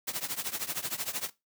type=noise with tremolo; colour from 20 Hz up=white; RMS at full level=-31 dBFS; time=0.07-1.3 s; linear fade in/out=10 ms; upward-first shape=triangle; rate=13 Hz; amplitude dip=95%; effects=noise-tail reverb RT60 0.2 s tail -17 dB re dry + high-pass 100 Hz 12 dB/octave